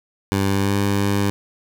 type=tone with pitch glide; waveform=15% pulse; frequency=98 to 100.35 Hz; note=G2 to G2; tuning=0 to +41 cents; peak=-11 dBFS; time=0.32-1.3 s; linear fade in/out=0 ms; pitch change=+41 cents; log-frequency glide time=0.5-0.77 s; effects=none